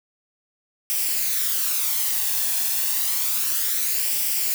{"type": "noise with flanger", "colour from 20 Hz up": "blue", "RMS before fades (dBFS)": -23, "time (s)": [0.9, 4.54], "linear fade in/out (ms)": 0, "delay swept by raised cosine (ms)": [0.37, 1.17], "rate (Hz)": 0.3, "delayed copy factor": 0.5, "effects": []}